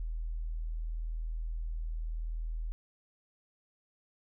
sine tone, 40.39 Hz, E1, 35 cents flat, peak -33 dBFS, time 0-2.72 s, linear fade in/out 0 ms, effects none

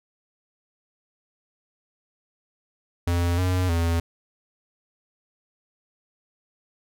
square tone with pitch steps, 86.6 / 91.5 / 84 Hz, F2 / F#2 / E2, -14 / -19 / +33 cents, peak -21 dBFS, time 3.07-4 s, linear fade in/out 5 ms, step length 310 ms, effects none

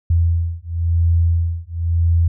sine beating tone pair, 83.7 / 84.66 Hz, E2 / E2, +27 / +47 cents, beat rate 0.96 Hz, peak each -17 dBFS, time 0.1-2.28 s, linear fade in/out 5 ms, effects none

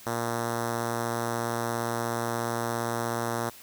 5% pulse tone with notch filter, 117 Hz, A#2, 7 cents sharp, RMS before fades -30 dBFS, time 0.06-3.5 s, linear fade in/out 10 ms, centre 3000 Hz, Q 1.1, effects white hiss -49 dBFS RMS until 3.62 s

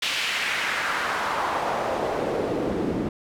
pink noise with band-pass filter sweep, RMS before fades -26 dBFS, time 0.02-3.09 s, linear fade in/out 5 ms, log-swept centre 3100 to 260 Hz, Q 1.7, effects none

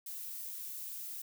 violet noise, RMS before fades -43 dBFS, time 0.06-1.22 s, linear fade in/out 5 ms, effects none

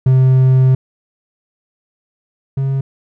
triangle tone pair in turn, 130.3 / 135.39 Hz, C3 / C#3, -7 / -40 cents, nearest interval minor second, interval 67 cents, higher second, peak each -5 / -12 dBFS, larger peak first, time 0.06-0.75 / 2.57-2.81 s, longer first, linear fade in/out 5 ms, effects none

